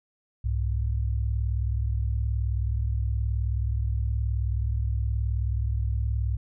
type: tone pair together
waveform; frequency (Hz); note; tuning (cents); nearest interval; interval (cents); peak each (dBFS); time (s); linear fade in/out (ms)
sine; 64.87 / 103.83; C2 / G#2; -14 / 0; minor sixth; 814; -25 / -28; 0.44-6.37; 10
effects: none